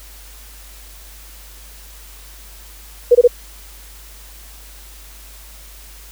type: tone bursts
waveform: sine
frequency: 485 Hz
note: B4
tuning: 31 cents flat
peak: -4 dBFS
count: 3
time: 3.11-3.277 s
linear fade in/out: 10 ms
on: 41 ms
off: 22 ms
effects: added 50 Hz sine -39 dBFS peak until 6.11 s + white hiss -42 dBFS RMS until 6.11 s